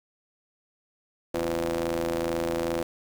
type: ring-modulated tone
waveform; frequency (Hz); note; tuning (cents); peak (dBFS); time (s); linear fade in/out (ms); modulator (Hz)
sawtooth; 82.41; E2; 0; -19; 1.34-2.83; 5; 425
effects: 8-bit